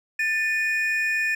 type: tone pair together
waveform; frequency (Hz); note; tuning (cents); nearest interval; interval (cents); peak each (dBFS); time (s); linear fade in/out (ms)
triangle; 1776 / 2463; A6 / D#7; +16 / -18; tritone; 566; -22 / -23; 0.19-1.35; 5
effects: none